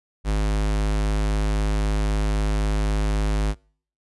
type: tone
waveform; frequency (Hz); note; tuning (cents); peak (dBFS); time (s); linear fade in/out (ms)
square; 51.91; G#1; 0; -20; 0.24-3.55; 50
effects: noise-tail reverb RT60 0.5 s tail -26 dB re dry + resampled to 24000 Hz